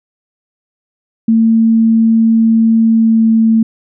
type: tone with pitch glide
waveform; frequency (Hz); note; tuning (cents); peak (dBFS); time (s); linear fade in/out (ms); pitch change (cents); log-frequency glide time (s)
sine; 225.4 to 224; A3 to A3; +42 to +31; -6; 1.28-3.63; 5; -11; 2.86-3.29
effects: none